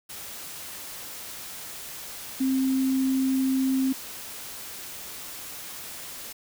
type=tone in noise; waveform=sine; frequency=264 Hz; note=C4; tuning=16 cents sharp; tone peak=-21 dBFS; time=2.4-3.93 s; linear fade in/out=10 ms; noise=white; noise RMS=-39 dBFS; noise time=0.09-6.33 s; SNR=+15 dB; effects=none